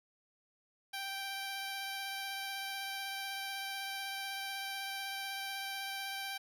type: tone with vibrato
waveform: 10% pulse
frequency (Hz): 783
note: G5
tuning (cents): -2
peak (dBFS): -30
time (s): 0.93-6.38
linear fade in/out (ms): 10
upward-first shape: sine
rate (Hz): 16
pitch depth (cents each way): 12
effects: none

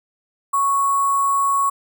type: tone with sample-and-hold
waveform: sine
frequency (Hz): 1108.7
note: C#6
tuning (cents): 0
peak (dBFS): -15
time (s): 0.53-1.7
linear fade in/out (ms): 10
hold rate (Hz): 8820
effects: none

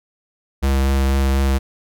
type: tone with vibrato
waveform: square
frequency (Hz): 67.6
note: C#2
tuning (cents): -43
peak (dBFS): -15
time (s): 0.62-1.59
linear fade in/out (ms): 20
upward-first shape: triangle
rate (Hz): 4.1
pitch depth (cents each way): 16
effects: none

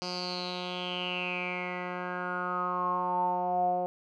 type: tone with low-pass filter sweep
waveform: 10% pulse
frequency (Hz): 179.8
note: F#3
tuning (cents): -49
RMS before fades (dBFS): -32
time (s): 0.02-3.86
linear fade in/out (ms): 0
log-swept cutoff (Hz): 5100 to 640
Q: 9.2
effects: none

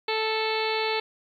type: harmonic tone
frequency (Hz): 439.4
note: A4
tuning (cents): -2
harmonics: 1 / 2 / 3 / 4 / 5 / 6 / 7 / 8 / 9 / 10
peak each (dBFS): -28 / -30 / -37 / -38 / -33 / -34 / -40 / -37 / -37 / -36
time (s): 0.08-1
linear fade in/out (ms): 5
effects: 10-bit

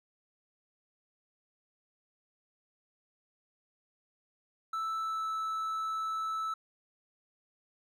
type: tone with pitch glide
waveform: triangle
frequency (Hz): 1318.5 to 1310.9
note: E6 to E6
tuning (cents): 0 to -10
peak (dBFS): -30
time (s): 4.73-6.54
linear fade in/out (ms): 5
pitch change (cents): -10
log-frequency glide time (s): 4.99-5.27
effects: none

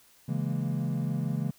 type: chord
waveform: triangle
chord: A# half-diminished seventh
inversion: first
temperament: equal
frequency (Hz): 138.59 / 164.81 / 207.7 / 233.1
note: C#3 / E3 / G#3 / A#3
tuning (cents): 0 / 0 / 0 / 0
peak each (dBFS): -29 / -30 / -33 / -34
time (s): 0.28-1.51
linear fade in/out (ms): 10
effects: white hiss -60 dBFS RMS until 1.58 s

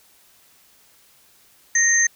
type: tone pair together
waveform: sine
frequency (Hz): 1864.7 / 6281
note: A#6 / G8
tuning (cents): 0 / +3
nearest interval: octave + major sixth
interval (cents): 2103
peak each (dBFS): -17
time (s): 1.75-2.07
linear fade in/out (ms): 5
effects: white hiss -55 dBFS RMS until 2.15 s

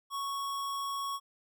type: tone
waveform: square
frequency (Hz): 1108.7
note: C#6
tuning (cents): 0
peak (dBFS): -34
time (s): 0.1-1.2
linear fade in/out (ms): 50
effects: none

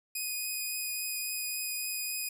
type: tone with vibrato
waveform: 5% pulse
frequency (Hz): 2489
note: D#7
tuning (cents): 0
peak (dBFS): -24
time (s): 0.15-2.29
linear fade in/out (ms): 5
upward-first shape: triangle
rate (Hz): 3.6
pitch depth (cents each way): 12
effects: none

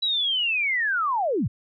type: linear sweep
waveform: sine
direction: down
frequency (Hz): 3951 to 77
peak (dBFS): -21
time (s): 0.02-1.48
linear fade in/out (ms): 10
effects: none

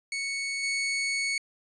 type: tone with level steps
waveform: sawtooth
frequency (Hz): 2217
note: C#7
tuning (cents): 0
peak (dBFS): -26 / -23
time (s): 0.12-1.38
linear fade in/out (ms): 2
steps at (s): 0.63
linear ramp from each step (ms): 5
effects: resampled to 22050 Hz

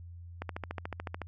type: click train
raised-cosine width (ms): 0.5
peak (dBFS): -21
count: 12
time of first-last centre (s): 0.42-1.217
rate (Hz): 13.8
effects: added 86 Hz sine -44 dBFS peak until 1.27 s

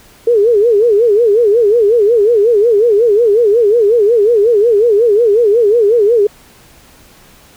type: tone with vibrato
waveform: sine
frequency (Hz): 440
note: A4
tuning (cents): 0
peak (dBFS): -6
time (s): 0.27-6.27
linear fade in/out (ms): 5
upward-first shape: sine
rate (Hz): 5.5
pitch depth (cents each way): 170
effects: pink hiss -43 dBFS RMS until 7.56 s

